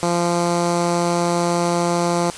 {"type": "tone with notch filter", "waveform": "10% pulse", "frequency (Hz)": 172.8, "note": "F3", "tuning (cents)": -18, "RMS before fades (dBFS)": -19, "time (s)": [0.03, 2.3], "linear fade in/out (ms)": 0, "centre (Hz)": 2800, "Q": 1.2, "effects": ["white hiss -34 dBFS RMS until 2.37 s", "resampled to 22050 Hz"]}